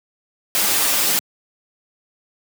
white noise with comb filter, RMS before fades -18 dBFS, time 0.55-1.19 s, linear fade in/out 0 ms, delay 8 ms, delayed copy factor -0.8, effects high-pass 150 Hz 12 dB/octave

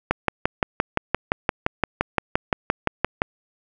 click train, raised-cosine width 0.5 ms, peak -3 dBFS, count 19, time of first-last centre 0.11-3.219 s, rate 5.79 Hz, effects none

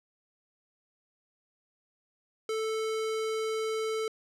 square tone, 440 Hz, A4, in tune, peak -30 dBFS, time 2.49-4.08 s, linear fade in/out 2 ms, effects low-pass 9000 Hz 12 dB/octave

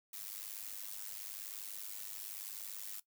blue noise with amplitude modulation, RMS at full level -42 dBFS, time 0.13-3 s, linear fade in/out 5 ms, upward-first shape sine, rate 101 Hz, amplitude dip 85%, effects noise-tail reverb RT60 0.1 s tail -18 dB re dry

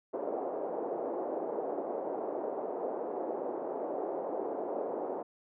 pink band-pass noise, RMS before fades -36 dBFS, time 0.13-5.23 s, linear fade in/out 10 ms, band 360 to 720 Hz, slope 24 dB/octave, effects none

